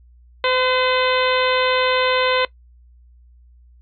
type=harmonic tone with a mistuned harmonic; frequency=511 Hz; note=C5; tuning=41 cents flat; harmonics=1 / 2 / 3 / 4 / 5 / 6 / 7 / 8; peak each=-19 / -22 / -25 / -24 / -27 / -28 / -27 / -31 dBFS; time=0.44-2.45 s; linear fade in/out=2 ms; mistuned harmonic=3; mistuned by=-17 cents; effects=noise-tail reverb RT60 0.1 s tail -20 dB re dry + added 60 Hz sine -46 dBFS peak until 3.81 s